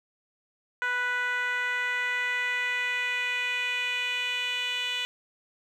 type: tone with band-pass filter sweep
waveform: 10% pulse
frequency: 493.9 Hz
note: B4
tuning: in tune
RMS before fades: -29 dBFS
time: 0.82-5.05 s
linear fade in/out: 0 ms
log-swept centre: 1500 to 3100 Hz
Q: 2.9
effects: none